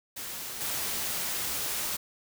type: noise with level steps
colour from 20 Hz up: white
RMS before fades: -38 / -32 dBFS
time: 0.16-1.97 s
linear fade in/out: 10 ms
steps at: 0.6 s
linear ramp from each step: 20 ms
effects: none